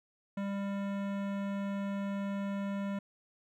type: tone with hard clipping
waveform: sine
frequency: 198.8 Hz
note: G3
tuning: 25 cents sharp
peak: -35 dBFS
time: 0.37-2.99 s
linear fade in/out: 5 ms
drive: 18 dB
effects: none